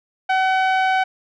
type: tone with low-pass filter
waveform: sawtooth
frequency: 756 Hz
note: F#5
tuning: 37 cents sharp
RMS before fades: -18 dBFS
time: 0.29-1.04 s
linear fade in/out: 10 ms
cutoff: 2300 Hz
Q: 0.92
effects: none